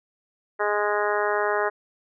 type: harmonic tone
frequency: 207.7 Hz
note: G#3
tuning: in tune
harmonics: 2 / 3 / 4 / 5 / 6 / 7 / 8 / 9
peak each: -26 / -28 / -29 / -30 / -31 / -31 / -32 / -33 dBFS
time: 0.59-1.7 s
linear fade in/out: 20 ms
effects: none